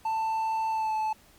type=tone with pitch glide; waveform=triangle; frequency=887 to 869.7 Hz; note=A5 to A5; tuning=+14 to -20 cents; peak=-24 dBFS; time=0.05-1.13 s; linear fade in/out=5 ms; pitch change=-34 cents; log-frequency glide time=0.7-0.95 s; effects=pink hiss -58 dBFS RMS until 1.38 s + Opus 48 kbps